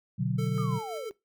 sine chord, B minor, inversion none, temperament equal, 123.47 / 146.83 / 185 Hz, B2 / D3 / F#3, 0 / 0 / 0 cents, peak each -30 dBFS, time 0.18-0.79 s, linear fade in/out 20 ms
square tone with tremolo, 444.1 Hz, A4, 16 cents sharp, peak -35 dBFS, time 0.38-1.1 s, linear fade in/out 10 ms, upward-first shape sine, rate 5.7 Hz, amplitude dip 40%
sine linear sweep, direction down, 1261 to 380 Hz, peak -36 dBFS, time 0.58-1.11 s, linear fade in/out 0 ms
effects noise-tail reverb RT60 0.2 s tail -20 dB re dry

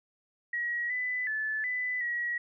sine tone with pitch steps, 1907 / 1998 / 1738 / 1997 / 1913 Hz, A#6 / B6 / A6 / B6 / A#6, +39 / +20 / -22 / +19 / +44 cents, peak -29 dBFS, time 0.53-2.38 s, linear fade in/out 5 ms, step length 370 ms, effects none

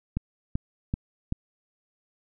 click train, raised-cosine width 5 ms, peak -14 dBFS, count 4, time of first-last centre 0.17-1.324 s, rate 2.6 Hz, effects none

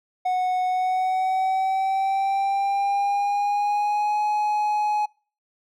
triangle tone with pitch glide, 736 to 840.6 Hz, F#5 to G#5, -9 to +21 cents, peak -18 dBFS, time 0.25-5.06 s, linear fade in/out 10 ms, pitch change +230 cents, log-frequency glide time 0.66-4.21 s, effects noise-tail reverb RT60 0.4 s tail -26 dB re dry

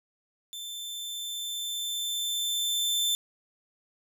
sawtooth tone with level ramp, 3545 Hz, A7, 12 cents sharp, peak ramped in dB -34 to -21 dBFS, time 0.53-3.15 s, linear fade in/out 0 ms, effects none

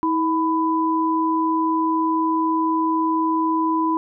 sine tone pair together, 321 / 997 Hz, E4 / B5, -46 / +16 cents, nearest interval octave + minor sixth, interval 1962 cents, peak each -20 dBFS, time 0.03-3.97 s, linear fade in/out 0 ms, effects none

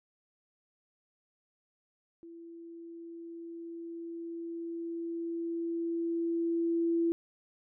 sine tone with level ramp, 335.4 Hz, E4, 30 cents sharp, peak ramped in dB -46 to -25 dBFS, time 2.23-7.12 s, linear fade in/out 0 ms, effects none

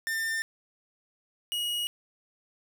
45% pulse tone pair in turn, 1798 / 2896 Hz, A6 / F#7, +37 / -38 cents, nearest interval minor sixth, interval 825 cents, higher second, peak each -28 dBFS, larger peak neither, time 0.07-0.42 / 1.52-1.87 s, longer neither, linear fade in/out 0 ms, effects none

